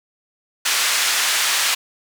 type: band-pass noise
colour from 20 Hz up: pink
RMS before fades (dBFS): -19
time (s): 0.65-1.75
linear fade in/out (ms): 10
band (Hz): 1600 to 10000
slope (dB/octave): 12
effects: none